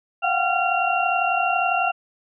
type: tone cluster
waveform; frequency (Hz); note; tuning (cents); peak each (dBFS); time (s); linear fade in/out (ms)
sine; 701 / 733 / 771 / 1375 / 2754; F5 / F#5 / G5 / F6 / F7; +6 / -16 / -29 / -27 / -25; -25; 0.22-1.92; 20
effects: none